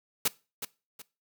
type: noise with echo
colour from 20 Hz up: white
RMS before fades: -25 dBFS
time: 0.25-0.28 s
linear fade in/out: 5 ms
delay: 370 ms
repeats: 2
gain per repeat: -10 dB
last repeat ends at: 1.02 s
effects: noise-tail reverb RT60 0.3 s tail -21 dB re dry